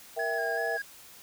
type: chord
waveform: sine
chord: E diminished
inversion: second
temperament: equal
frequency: 466.2 / 659.3 / 784 Hz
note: Bb4 / E5 / G5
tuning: 0 / 0 / 0 cents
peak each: -34 / -32 / -36 dBFS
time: 0.16-0.78 s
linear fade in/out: 20 ms
type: tone with vibrato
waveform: triangle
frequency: 1661.2 Hz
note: G#6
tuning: in tune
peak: -30 dBFS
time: 0.19-0.82 s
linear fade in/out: 5 ms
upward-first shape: square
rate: 2.6 Hz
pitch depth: 27 cents each way
effects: white hiss -51 dBFS RMS until 1.22 s